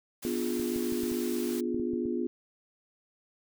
white noise, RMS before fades -42 dBFS, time 0.22-1.61 s, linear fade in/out 10 ms
sine chord, B diminished seventh, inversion none, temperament equal, 246.9 / 293.7 / 349.2 / 415.3 Hz, B3 / D4 / F4 / Ab4, 0 / 0 / 0 / 0 cents, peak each -32 / -38 / -32 / -37 dBFS, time 0.25-2.27 s, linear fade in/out 0 ms
clicks, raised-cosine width 3 ms, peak -29 dBFS, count 9, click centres 0.598 / 0.761 / 0.923 / 1.034 / 1.117 / 1.745 / 1.798 / 1.935 / 2.056 s
effects none

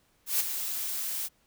blue noise with ADSR envelope, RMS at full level -24 dBFS, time 0.26-1.29 s, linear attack 140 ms, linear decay 18 ms, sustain -9 dB, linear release 37 ms, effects pink hiss -68 dBFS RMS until 1.46 s

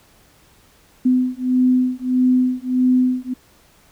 sine beating tone pair, 252.7 / 254.3 Hz, B3 / C4, +40 / -49 cents, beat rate 1.6 Hz, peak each -17 dBFS, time 1.05-3.34 s, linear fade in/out 10 ms, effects pink hiss -53 dBFS RMS until 3.91 s

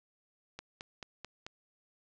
click train, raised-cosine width 0.2 ms, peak -25 dBFS, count 5, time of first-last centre 0.59-1.465 s, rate 4.57 Hz, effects low-pass 7000 Hz 12 dB/octave

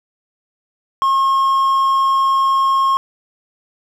triangle tone, 1079 Hz, C#6, 47 cents flat, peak -10 dBFS, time 1.02-2.97 s, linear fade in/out 0 ms, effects none

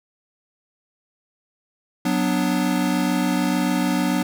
square chord, B minor, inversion second, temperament equal, 185 / 246.9 / 293.7 Hz, F#3 / B3 / D4, 0 / 0 / 0 cents, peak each -24 dBFS, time 2.05-4.23 s, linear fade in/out 5 ms, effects none

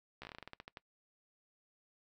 slowing click train, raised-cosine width 0.3 ms, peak -30 dBFS, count 14, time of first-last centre 0.22-0.772 s, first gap 14 ms, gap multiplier 1.17, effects noise-tail reverb RT60 0.1 s tail -22 dB re dry

